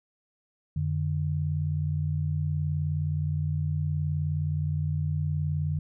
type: tone pair together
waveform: sine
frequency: 90.72 / 150 Hz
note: F#2 / D3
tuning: -34 / +37 cents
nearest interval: major sixth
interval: 871 cents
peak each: -29 / -27 dBFS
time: 0.76-5.79 s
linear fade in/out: 5 ms
effects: none